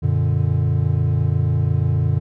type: chord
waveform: triangle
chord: Gb augmented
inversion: none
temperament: equal with one note detuned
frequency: 92.5 / 118.51 / 146.83 Hz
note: Gb2 / Bb2 / D3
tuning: 0 / +29 / 0 cents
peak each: -18 dBFS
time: 0.02-2.2 s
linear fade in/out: 20 ms
effects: none